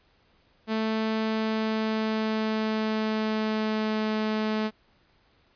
sawtooth tone with pitch glide, 220 to 216.2 Hz, A3 to A3, 0 to -30 cents, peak -21 dBFS, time 0.67-4.71 s, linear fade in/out 50 ms, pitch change -30 cents, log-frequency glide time 1.21-4.11 s, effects pink hiss -64 dBFS RMS until 5.55 s + resampled to 11025 Hz

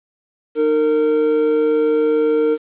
triangle tone pair together, 306.3 / 458.9 Hz, D#4 / A#4, -27 / -27 cents, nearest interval perfect fifth, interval 700 cents, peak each -18 / -12 dBFS, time 0.55-2.58 s, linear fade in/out 50 ms, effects resampled to 8000 Hz + 8-bit

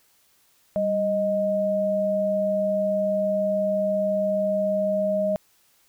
sine tone pair together, 196 / 622.3 Hz, G3 / D#5, 0 / 0 cents, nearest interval octave + minor sixth, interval 2000 cents, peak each -28 / -21 dBFS, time 0.76-5.36 s, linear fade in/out 0 ms, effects white hiss -62 dBFS RMS until 5.88 s

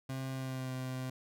30% pulse tone with pitch glide, 132.4 to 129.23 Hz, C3 to C3, +21 to -21 cents, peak -34 dBFS, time 0.09-1.1 s, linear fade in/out 5 ms, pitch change -42 cents, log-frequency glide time 0.31-0.72 s, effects none

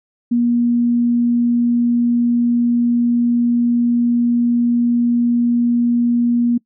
sine tone, 238.7 Hz, A#3, 41 cents sharp, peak -12 dBFS, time 0.31-6.58 s, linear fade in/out 10 ms, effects noise-tail reverb RT60 0.1 s tail -23 dB re dry

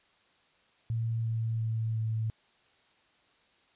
sine tone with pitch steps, 114.1 / 113.05 / 112.01 / 110.98 Hz, A#2 / A2 / A2 / A2, -37 / +47 / +31 / +15 cents, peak -28 dBFS, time 0.9-2.3 s, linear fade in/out 0 ms, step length 350 ms, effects white hiss -66 dBFS RMS until 3.75 s + resampled to 8000 Hz

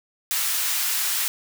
white high-pass noise, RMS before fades -24 dBFS, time 0.31-1.28 s, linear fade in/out 0 ms, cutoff 1200 Hz, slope 12 dB/octave, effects none

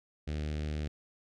sawtooth tone with notch filter, 75.6 Hz, D#2, 49 cents flat, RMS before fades -35 dBFS, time 0.27-0.88 s, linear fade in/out 10 ms, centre 1000 Hz, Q 0.78, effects low-pass 5000 Hz 12 dB/octave

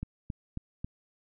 click train, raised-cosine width 5 ms, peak -22 dBFS, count 4, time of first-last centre 0.03-0.845 s, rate 3.68 Hz, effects none

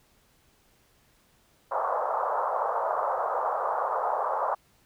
white band-pass noise, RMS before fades -28 dBFS, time 1.71-4.55 s, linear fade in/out 10 ms, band 500 to 1200 Hz, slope 48 dB/octave, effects pink hiss -64 dBFS RMS until 4.85 s

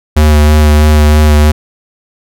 square tone with vibrato, 75.6 Hz, D#2, 49 cents flat, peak -4 dBFS, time 0.16-1.52 s, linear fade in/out 10 ms, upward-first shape sine, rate 3.1 Hz, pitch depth 18 cents each way, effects none

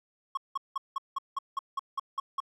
triangle tone bursts, 1093 Hz, C#6, 25 cents flat, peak -26 dBFS, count 11, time 0.35-2.403 s, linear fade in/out 5 ms, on 23 ms, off 180 ms, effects none

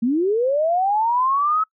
sine linear sweep, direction up, 220 to 1300 Hz, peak -16 dBFS, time 0.02-1.64 s, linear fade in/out 10 ms, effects noise-tail reverb RT60 0.1 s tail -25 dB re dry

